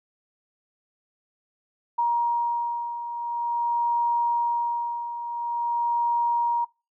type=beating tone pair; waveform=sine; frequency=945 / 945.47 Hz; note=A#5 / A#5; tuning=+23 / +24 cents; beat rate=0.47 Hz; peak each=-29 / -23 dBFS; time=1.98-6.65 s; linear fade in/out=10 ms; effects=noise-tail reverb RT60 0.3 s tail -25 dB re dry